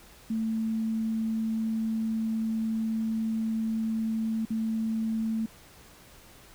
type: tone with dropouts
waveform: sine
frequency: 222.4 Hz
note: A3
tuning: 19 cents sharp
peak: -26 dBFS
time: 0.3-5.46 s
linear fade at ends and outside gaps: 5 ms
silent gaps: 4.453-4.503 s
effects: pink hiss -53 dBFS RMS until 6.54 s